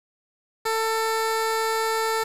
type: tone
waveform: 15% pulse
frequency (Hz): 445.5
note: A4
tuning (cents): +22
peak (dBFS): -16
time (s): 0.65-2.24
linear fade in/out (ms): 10
effects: resampled to 32000 Hz + 7-bit